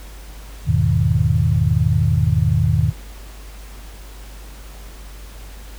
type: chord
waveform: sine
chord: E major seventh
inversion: none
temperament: equal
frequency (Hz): 82.41 / 103.83 / 123.47 / 155.56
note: E2 / G#2 / B2 / D#3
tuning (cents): 0 / 0 / 0 / 0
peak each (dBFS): -19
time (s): 0.65-2.93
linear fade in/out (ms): 50
effects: added 50 Hz sine -34 dBFS peak until 5.78 s + pink hiss -43 dBFS RMS until 5.78 s